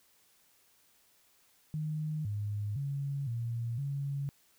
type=tone with pitch steps; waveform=sine; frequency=154 / 103.6 / 140 / 117 / 140.1 Hz; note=D#3 / G#2 / C#3 / A#2 / C#3; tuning=-17 / -4 / +18 / +7 / +19 cents; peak=-32 dBFS; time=1.74-4.29 s; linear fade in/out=0 ms; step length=510 ms; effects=white hiss -67 dBFS RMS until 4.58 s